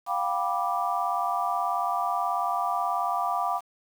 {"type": "chord", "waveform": "sine", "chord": "G dominant seventh", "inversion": "third", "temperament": "just", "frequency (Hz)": [705.6, 784, 980, 1176], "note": ["F5", "G5", "B5", "D6"], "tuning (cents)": [18, 0, -14, 2], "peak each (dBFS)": [-29, -31, -31, -29], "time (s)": [0.06, 3.61], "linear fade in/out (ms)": 50, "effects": ["8-bit"]}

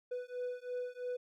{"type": "beating tone pair", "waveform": "triangle", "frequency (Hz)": [493.9, 496.9], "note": ["B4", "B4"], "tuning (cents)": [0, 11], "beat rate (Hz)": 3, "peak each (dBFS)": [-39, -39], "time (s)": [0.11, 1.17], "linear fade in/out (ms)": 10, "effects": []}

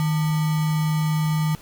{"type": "tone with sample-and-hold", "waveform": "sine", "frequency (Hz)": 155.56, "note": "D#3", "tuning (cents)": 0, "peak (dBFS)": -18, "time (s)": [0, 1.55], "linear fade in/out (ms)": 0, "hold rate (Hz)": 1050, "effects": ["pink hiss -47 dBFS RMS until 1.61 s", "MP3 96 kbps"]}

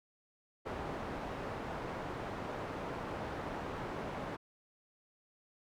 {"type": "low-pass noise", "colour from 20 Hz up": "white", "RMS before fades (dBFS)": -41, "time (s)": [0.65, 4.37], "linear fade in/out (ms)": 20, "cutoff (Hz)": 920, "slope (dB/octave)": 12, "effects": []}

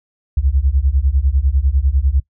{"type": "beating tone pair", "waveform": "sine", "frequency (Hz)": [63, 73], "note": ["B1", "D2"], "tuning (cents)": [35, -10], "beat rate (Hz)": 10, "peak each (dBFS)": -15, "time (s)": [0.37, 2.2], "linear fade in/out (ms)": 5, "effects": ["noise-tail reverb RT60 0.1 s tail -21 dB re dry"]}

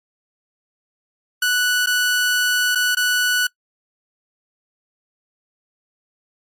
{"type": "tone with dropouts", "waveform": "sawtooth", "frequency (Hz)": 1480, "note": "F#6", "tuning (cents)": 0, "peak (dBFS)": -12, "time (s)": [1.42, 3.47], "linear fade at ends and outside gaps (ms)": 5, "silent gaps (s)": [[1.861, 1.87], [2.75, 2.755], [2.95, 2.969]], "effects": ["noise-tail reverb RT60 0.1 s tail -23 dB re dry", "MP3 64 kbps"]}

